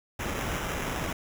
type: noise with sample-and-hold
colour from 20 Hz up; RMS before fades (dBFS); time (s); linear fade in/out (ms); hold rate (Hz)
pink; -32; 0.19-1.13; 5; 4410
effects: none